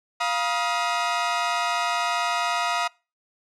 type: tone cluster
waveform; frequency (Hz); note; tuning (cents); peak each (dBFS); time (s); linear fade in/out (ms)
sawtooth; 699 / 960 / 1255; F5 / B5 / D#6; +1 / -49 / +15; -23; 0.2-2.88; 10
effects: noise-tail reverb RT60 0.3 s tail -24 dB re dry + low-pass 6000 Hz 12 dB/octave